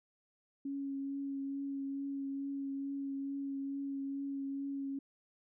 sine tone with vibrato, 276.2 Hz, C#4, 6 cents flat, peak -36 dBFS, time 0.65-4.99 s, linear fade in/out 5 ms, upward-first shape triangle, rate 2.3 Hz, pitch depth 16 cents each way, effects none

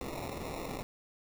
white noise with sample-and-hold, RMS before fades -40 dBFS, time 0.01-0.83 s, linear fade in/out 0 ms, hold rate 1575 Hz, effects none

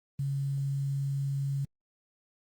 sine tone with quantisation, 138.59 Hz, C#3, in tune, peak -28 dBFS, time 0.19-1.65 s, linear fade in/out 5 ms, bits 9, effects Opus 32 kbps

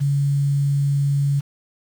sine tone with quantisation, 141.1 Hz, C#3, 31 cents sharp, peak -16 dBFS, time 0-1.41 s, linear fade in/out 20 ms, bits 7, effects none

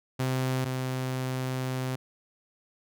sawtooth tone pair in turn, 129.8 / 129.35 Hz, C3 / C3, -13 / -19 cents, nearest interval unison, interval 6 cents, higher first, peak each -22 / -25 dBFS, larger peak first, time 0.19-0.65 / 0.65-1.96 s, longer second, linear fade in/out 10 ms, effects none

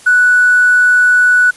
triangle tone with hard clipping, 1479 Hz, F#6, 1 cent flat, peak -6 dBFS, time 0.06-1.51 s, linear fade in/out 10 ms, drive 3 dB, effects white hiss -39 dBFS RMS until 1.56 s + resampled to 24000 Hz

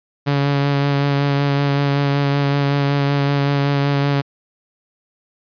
sawtooth tone with vibrato, 141.3 Hz, C#3, 34 cents sharp, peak -11 dBFS, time 0.26-4.22 s, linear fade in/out 20 ms, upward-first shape sine, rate 5.3 Hz, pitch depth 17 cents each way, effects resampled to 11025 Hz

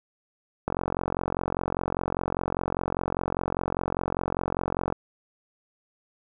click train, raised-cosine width 1 ms, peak -12 dBFS, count 192, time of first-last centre 0.68-4.924 s, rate 45 Hz, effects none

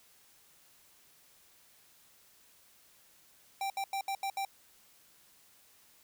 square tone bursts at uneven times, 784 Hz, G5, in tune, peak -33 dBFS, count 6, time 3.61-3.7 / 3.77-3.84 / 3.93-4.01 / 4.08-4.15 / 4.23-4.3 / 4.37-4.45 s, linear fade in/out 2 ms, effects white hiss -63 dBFS RMS until 6.03 s

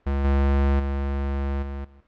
square tone with level steps, 69.3 Hz, C#2, in tune, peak -22 / -18 / -24 / -30 / -49 dBFS, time 0.06-2.01 s, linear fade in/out 10 ms, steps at 0.24 / 0.79 / 1.62 / 1.84 s, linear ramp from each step 10 ms, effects pink hiss -64 dBFS RMS until 2.07 s + low-pass 2000 Hz 12 dB/octave

